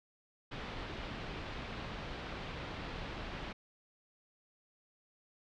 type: low-pass noise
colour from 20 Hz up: pink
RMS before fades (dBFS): -43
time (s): 0.51-3.53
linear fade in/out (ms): 10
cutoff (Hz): 3900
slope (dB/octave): 24
effects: none